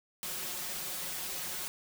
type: noise with comb filter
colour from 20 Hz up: white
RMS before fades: -38 dBFS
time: 0.23-1.68 s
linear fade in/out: 0 ms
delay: 5.5 ms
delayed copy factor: +0.8
effects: none